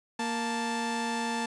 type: tone pair together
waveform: sawtooth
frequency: 233.1 / 880.1 Hz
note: A#3 / A5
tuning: 0 / 0 cents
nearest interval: octave + major seventh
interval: 2300 cents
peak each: -28 dBFS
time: 0.19-1.46 s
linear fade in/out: 5 ms
effects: resampled to 22050 Hz